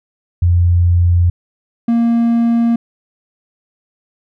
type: tone pair in turn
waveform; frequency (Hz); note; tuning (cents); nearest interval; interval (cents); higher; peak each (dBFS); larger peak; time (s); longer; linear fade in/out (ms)
sine / triangle; 87.31 / 233.1; F2 / A#3; 0 / 0; octave + perfect fourth; 1700; second; -8; neither; 0.42-1.3 / 1.88-2.76; neither; 5
effects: none